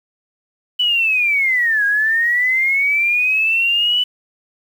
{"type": "linear two-way sweep", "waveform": "sine", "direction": "down then up", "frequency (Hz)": [2991, 1626, 2991], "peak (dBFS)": -13, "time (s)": [0.79, 4.04], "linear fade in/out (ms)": 10, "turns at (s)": 1.85, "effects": ["7-bit"]}